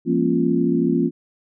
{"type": "tone cluster", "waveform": "sine", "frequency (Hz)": [172.6, 206.6, 235, 273.7, 348], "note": ["F3", "G#3", "A#3", "C#4", "F4"], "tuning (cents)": [-20, -9, 14, -22, -6], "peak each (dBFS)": [-23, -29, -21, -21, -22], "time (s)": [0.05, 1.11], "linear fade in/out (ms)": 50, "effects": []}